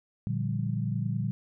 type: chord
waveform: sine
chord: G minor seventh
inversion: first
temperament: equal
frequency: 116.54 / 146.83 / 174.61 / 196 Hz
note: Bb2 / D3 / F3 / G3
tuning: 0 / 0 / 0 / 0 cents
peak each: -30 / -33 / -36 / -34 dBFS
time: 0.27-1.31 s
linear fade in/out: 0 ms
effects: none